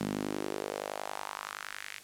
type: tone with high-pass filter sweep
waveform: sawtooth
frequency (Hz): 50.7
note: G#1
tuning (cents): -41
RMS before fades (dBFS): -38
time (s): 0-1.99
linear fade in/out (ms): 10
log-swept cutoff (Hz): 200 to 2200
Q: 2.4
effects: white hiss -53 dBFS RMS until 2.03 s + low-pass 11000 Hz 12 dB/octave